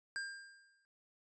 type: tone with exponential decay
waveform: square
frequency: 1600 Hz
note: G6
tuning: 35 cents sharp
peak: -37 dBFS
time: 0.16-0.85 s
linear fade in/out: 0 ms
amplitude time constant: 150 ms
effects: resampled to 22050 Hz